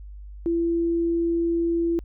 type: tone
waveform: sine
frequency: 337 Hz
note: E4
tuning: 38 cents sharp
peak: -20 dBFS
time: 0.46-1.99 s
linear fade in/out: 0 ms
effects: added 50 Hz sine -37 dBFS peak until 2.04 s